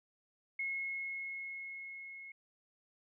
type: tone with level ramp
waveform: sine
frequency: 2171 Hz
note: C#7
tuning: 37 cents flat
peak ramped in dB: -34 to -47 dBFS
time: 0.59-2.32 s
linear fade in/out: 5 ms
effects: none